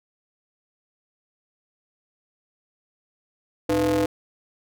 square ring-modulated tone, 95.2 Hz, F#2, 50 cents sharp, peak -17 dBFS, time 3.69-4.06 s, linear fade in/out 5 ms, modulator 402 Hz, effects none

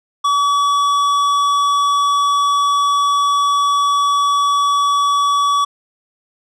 triangle tone with tanh clipping, 1140 Hz, C#6, 48 cents sharp, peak -14 dBFS, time 0.24-5.65 s, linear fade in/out 10 ms, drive 16 dB, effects none

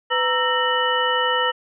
sine tone cluster, 502 / 933 / 1326 / 1845 / 2966 Hz, B4 / A#5 / E6 / A#6 / F#7, +28 / +1 / +10 / -18 / +4 cents, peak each -24 dBFS, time 0.1-1.52 s, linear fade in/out 20 ms, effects none

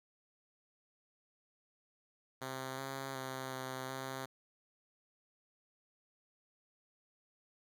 5% pulse tone with pitch steps, 131.6 / 135.1 / 131.5 / 130.6 / 132.4 Hz, C3 / C#3 / C3 / C3 / C3, +10 / -44 / +9 / -3 / +21 cents, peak -29 dBFS, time 2.41-4.26 s, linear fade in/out 10 ms, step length 370 ms, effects none

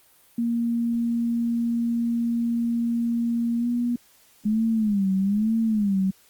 sine tone with pitch glide, 234.1 to 240.4 Hz, A#3 to B3, +8 to -46 cents, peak -21 dBFS, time 0.38-3.96 s, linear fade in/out 5 ms, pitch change +46 cents, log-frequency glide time 3.58-3.67 s
sine tone with vibrato, 207.7 Hz, G#3, in tune, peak -19 dBFS, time 4.45-6.11 s, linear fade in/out 10 ms, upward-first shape sine, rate 1.1 Hz, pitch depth 150 cents each way
effects white hiss -57 dBFS RMS until 6.29 s + Opus 32 kbps

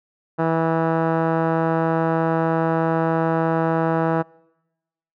15% pulse tone with low-pass filter, 163.2 Hz, E3, 17 cents flat, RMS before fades -20 dBFS, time 0.38-4.23 s, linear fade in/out 20 ms, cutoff 1100 Hz, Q 6.8, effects noise-tail reverb RT60 1.0 s tail -26 dB re dry

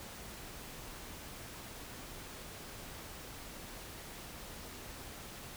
silence, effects pink hiss -48 dBFS RMS until 5.56 s

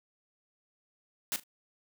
white noise with echo, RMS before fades -32 dBFS, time 1.32-1.36 s, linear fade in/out 0 ms, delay 38 ms, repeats 2, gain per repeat -15 dB, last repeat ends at 1.436 s, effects high-pass 150 Hz 12 dB/octave

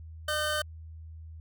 25% pulse tone pair together, 605.1 / 1531 Hz, D#5 / G6, -48 / -41 cents, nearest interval octave + major third, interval 1607 cents, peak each -27 dBFS, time 0.28-0.62 s, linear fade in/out 5 ms, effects added 80 Hz sine -42 dBFS peak until 1.4 s

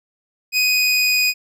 25% pulse tone with pitch glide, 2500 to 2486 Hz, D#7 to D#7, +8 to -2 cents, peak -11 dBFS, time 0.52-1.34 s, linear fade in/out 50 ms, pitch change -10 cents, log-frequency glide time 0.62-1.18 s, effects none

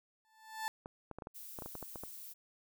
30% pulse tone with exponential growth, 880 Hz, A5, in tune, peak -31 dBFS, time 0.25-0.68 s, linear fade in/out 0 ms, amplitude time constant 92 ms
clicks, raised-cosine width 1 ms, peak -30 dBFS, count 12, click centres 0.859 / 1.113 / 1.186 / 1.222 / 1.271 / 1.588 / 1.622 / 1.66 / 1.753 / 1.827 / 1.958 / 2.036 s
violet noise, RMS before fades -49 dBFS, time 1.34-2.34 s, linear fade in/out 20 ms
effects none

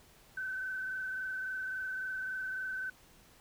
sine tone with frequency modulation, 1526 Hz, G6, 47 cents flat, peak -35 dBFS, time 0.37-2.9 s, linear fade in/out 5 ms, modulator 23.6 Hz, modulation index 1, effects pink hiss -61 dBFS RMS until 3.4 s

